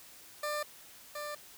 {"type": "tone pair in turn", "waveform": "20% pulse", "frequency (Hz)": [596, 593.1], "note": ["D5", "D5"], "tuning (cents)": [25, 17], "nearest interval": "unison", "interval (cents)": 8, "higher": "first", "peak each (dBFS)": [-28, -33], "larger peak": "first", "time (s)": [[0.43, 0.63], [1.15, 1.35]], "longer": "neither", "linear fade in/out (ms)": 5, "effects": ["white hiss -54 dBFS RMS until 1.57 s"]}